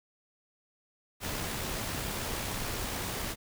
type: noise with amplitude modulation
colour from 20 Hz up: pink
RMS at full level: -34 dBFS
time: 1.2-3.36 s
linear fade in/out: 50 ms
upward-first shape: sine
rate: 67.1 Hz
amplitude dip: 25%
effects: none